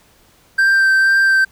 triangle tone with vibrato, 1568 Hz, G6, in tune, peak -8 dBFS, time 0.58-1.45 s, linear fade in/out 10 ms, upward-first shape sine, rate 2.1 Hz, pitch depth 13 cents each way, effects pink hiss -52 dBFS RMS until 1.51 s

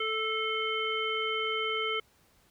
harmonic tone with a mistuned harmonic, 440 Hz, A4, in tune, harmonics 1 / 3 / 5 / 7, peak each -34 / -34 / -34 / -34 dBFS, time 0-2 s, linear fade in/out 5 ms, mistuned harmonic 5, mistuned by -29 cents, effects pink hiss -65 dBFS RMS until 2.5 s

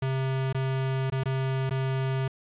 square tone with dropouts, 132.8 Hz, C3, 26 cents sharp, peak -26 dBFS, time 0.02-2.28 s, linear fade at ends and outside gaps 5 ms, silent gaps 0.528-0.546 / 1.101-1.121 / 1.236-1.256 / 1.696-1.708 s, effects resampled to 8000 Hz + 9-bit

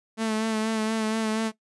sawtooth tone with vibrato, 220 Hz, A3, in tune, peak -20 dBFS, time 0.17-1.52 s, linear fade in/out 50 ms, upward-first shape sine, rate 4.2 Hz, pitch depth 29 cents each way, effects noise-tail reverb RT60 0.1 s tail -17 dB re dry + resampled to 24000 Hz

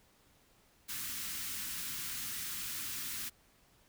white band-stop noise, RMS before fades -40 dBFS, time 0.88-3.3 s, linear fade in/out 20 ms, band 310 to 1200 Hz, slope 24 dB/octave, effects pink hiss -67 dBFS RMS until 3.88 s

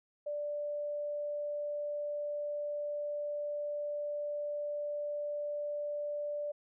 sine tone, 587.3 Hz, D5, in tune, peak -34 dBFS, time 0.26-6.52 s, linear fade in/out 10 ms, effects none

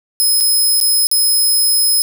5% pulse tone with dropouts, 5120 Hz, D#8, 49 cents sharp, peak -5 dBFS, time 0.2-2.02 s, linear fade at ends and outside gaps 0 ms, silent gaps 0.403-0.408 / 0.802-0.812 / 1.07-1.114 s, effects 7-bit

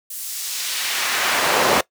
brown noise with high-pass filter sweep, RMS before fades -21 dBFS, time 0.1-1.81 s, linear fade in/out 5 ms, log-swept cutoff 11000 to 460 Hz, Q 0.77, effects noise-tail reverb RT60 0.1 s tail -20 dB re dry

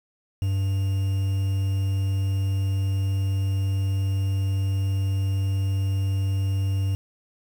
triangle tone with quantisation, 97.1 Hz, G2, 16 cents flat, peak -19 dBFS, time 0.42-6.95 s, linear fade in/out 0 ms, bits 7, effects none

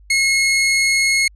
sawtooth tone, 2168 Hz, C#7, 39 cents flat, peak -10 dBFS, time 0.1-1.28 s, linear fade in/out 5 ms, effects added 50 Hz sine -43 dBFS peak until 1.35 s + resampled to 24000 Hz

